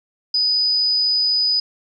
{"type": "tone", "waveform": "sine", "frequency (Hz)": 4978, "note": "D#8", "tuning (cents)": 0, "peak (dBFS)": -15, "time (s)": [0.34, 1.6], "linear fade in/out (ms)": 5, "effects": []}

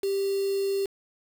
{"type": "tone with quantisation", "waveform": "sine", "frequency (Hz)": 393.5, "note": "G4", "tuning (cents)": 7, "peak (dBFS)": -24, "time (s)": [0.03, 0.86], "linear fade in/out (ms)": 5, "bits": 6, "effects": []}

